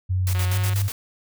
sine tone with pitch glide, 92.5 to 99.71 Hz, F#2 to G2, 0 to +30 cents, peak -19 dBFS, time 0.09-0.89 s, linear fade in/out 20 ms, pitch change +130 cents, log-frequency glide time 0.48-0.59 s
white noise with tremolo, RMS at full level -31 dBFS, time 0.27-0.92 s, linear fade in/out 0 ms, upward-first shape square, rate 8.2 Hz, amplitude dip 75%
click train, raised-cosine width 0.3 ms, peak -18 dBFS, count 71, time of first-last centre 0.35-0.735 s, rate 182 Hz
effects none

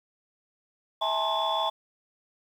sine tone cluster, 651 / 837 / 903 / 1060 / 3443 Hz, E5 / G#5 / A5 / C6 / A7, -22 / +13 / +45 / +22 / -38 cents, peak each -30 dBFS, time 1.01-1.7 s, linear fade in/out 10 ms, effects tanh soft clip ceiling -18 dBFS + 9-bit

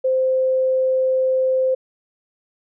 sine tone, 520 Hz, C5, 11 cents flat, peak -15 dBFS, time 0.04-1.75 s, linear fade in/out 10 ms, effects none

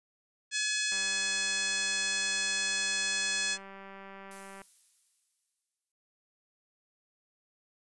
harmonic tone, 849 Hz, G#5, 38 cents sharp, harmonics 2 / 3 / 4 / 5 / 6 / 7 / 8 / 9 / 10, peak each -34 / -36 / -37 / -38 / -39 / -39 / -40 / -41 / -41 dBFS, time 0.51-3.58 s, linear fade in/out 50 ms
click train, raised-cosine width 0.5 ms, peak -33 dBFS, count 722, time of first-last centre 0.92-4.617 s, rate 195 Hz
violet noise with exponential decay, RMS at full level -45 dBFS, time 4.31-5.92 s, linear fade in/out 2 ms, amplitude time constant 350 ms
effects noise-tail reverb RT60 0.2 s tail -25 dB re dry + resampled to 24000 Hz

